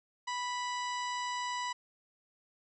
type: harmonic tone with a mistuned harmonic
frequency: 986 Hz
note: B5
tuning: 3 cents flat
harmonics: 1 / 2 / 3 / 4 / 5 / 6 / 7 / 8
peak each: -35 / -41 / -45 / -47 / -49 / -51 / -52 / -53 dBFS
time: 0.27-1.73 s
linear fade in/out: 10 ms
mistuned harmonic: 7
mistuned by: +76 cents
effects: none